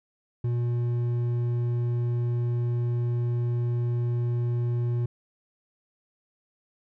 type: tone with hard clipping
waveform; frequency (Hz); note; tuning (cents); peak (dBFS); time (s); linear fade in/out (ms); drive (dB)
triangle; 120; B2; -49; -25; 0.44-5.06; 5; 9
effects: none

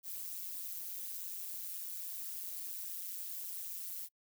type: noise with amplitude modulation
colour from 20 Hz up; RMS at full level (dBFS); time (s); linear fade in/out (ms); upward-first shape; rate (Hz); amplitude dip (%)
violet; -39; 0.03-4.09; 50; sine; 182; 90
effects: noise-tail reverb RT60 0.1 s tail -26 dB re dry

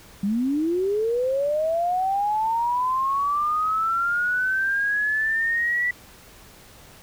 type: linear sweep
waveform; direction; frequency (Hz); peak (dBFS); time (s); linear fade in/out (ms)
sine; up; 191.3 to 1967; -20; 0.23-5.91; 5
effects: pink hiss -48 dBFS RMS until 7.02 s

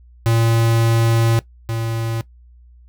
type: tone pair in turn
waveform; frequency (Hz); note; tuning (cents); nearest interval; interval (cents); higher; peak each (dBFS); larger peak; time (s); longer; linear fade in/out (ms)
square; 114.7 / 114.04; A#2 / A#2; -28 / -38; unison; 10; first; -14 / -21; first; 0.26-1.39 / 1.69-2.21; first; 0
effects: noise-tail reverb RT60 0.1 s tail -18 dB re dry + added 60 Hz sine -43 dBFS peak until 2.88 s

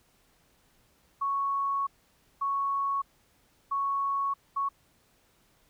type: tone bursts at uneven times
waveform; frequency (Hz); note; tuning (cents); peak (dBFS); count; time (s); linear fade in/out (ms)
sine; 1108.7; C#6; 0; -26; 4; 1.21-1.87 / 2.41-3.02 / 3.71-4.34 / 4.56-4.69; 10
effects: pink hiss -66 dBFS RMS until 5.69 s

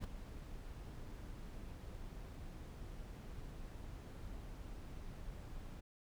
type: noise with ADSR envelope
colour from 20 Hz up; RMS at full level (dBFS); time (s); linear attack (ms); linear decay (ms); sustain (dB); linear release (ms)
brown; -39; 0-5.81; 41; 9; -10; 15
effects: none

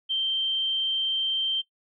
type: tone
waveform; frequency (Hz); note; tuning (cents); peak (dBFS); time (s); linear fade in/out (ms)
sine; 3136; G7; 0; -23; 0.09-1.62; 20
effects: noise-tail reverb RT60 0.1 s tail -17 dB re dry

